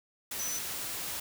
sine tone in noise, 6000 Hz, F#8, 23 cents sharp, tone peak -34 dBFS, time 0.39-0.59 s, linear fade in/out 5 ms, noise white, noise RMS -37 dBFS, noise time 0.31-1.2 s, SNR 0 dB, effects none

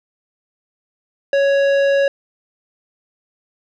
triangle tone with tanh clipping, 556 Hz, C#5, 5 cents sharp, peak -14 dBFS, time 1.33-2.08 s, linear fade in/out 2 ms, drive 17 dB, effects none

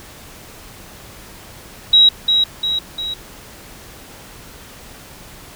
sine tone with echo, 3846 Hz, B7, 47 cents flat, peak -6 dBFS, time 1.93-2.09 s, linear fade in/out 5 ms, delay 350 ms, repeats 3, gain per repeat -5 dB, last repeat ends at 3.14 s, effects pink hiss -39 dBFS RMS until 5.55 s

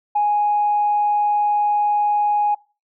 sine tone, 830.6 Hz, G#5, in tune, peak -14 dBFS, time 0.15-2.55 s, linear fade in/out 10 ms, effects noise-tail reverb RT60 0.3 s tail -21 dB re dry + tanh soft clip ceiling -10 dBFS

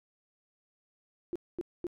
sine tone bursts, 349.2 Hz, F4, in tune, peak -31 dBFS, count 3, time 1.33-1.868 s, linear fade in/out 0 ms, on 26 ms, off 230 ms, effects none

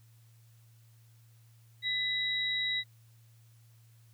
sine tone pair together, 2000 / 3850 Hz, B6 / B7, +21 / -45 cents, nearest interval major seventh, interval 1134 cents, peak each -33 / -31 dBFS, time 1.82-2.84 s, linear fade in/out 50 ms, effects added 114 Hz sine -57 dBFS peak until 4.13 s + white hiss -69 dBFS RMS until 4.13 s

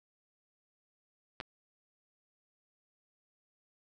clicks, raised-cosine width 0.3 ms, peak -21 / -30 dBFS, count 2, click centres 1.402 / 1.41 s, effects none

